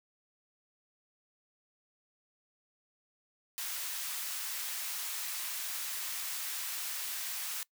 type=high-pass noise; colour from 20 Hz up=white; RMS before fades=-38 dBFS; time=3.58-7.63 s; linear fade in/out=0 ms; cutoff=1100 Hz; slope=12 dB/octave; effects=noise-tail reverb RT60 0.1 s tail -22 dB re dry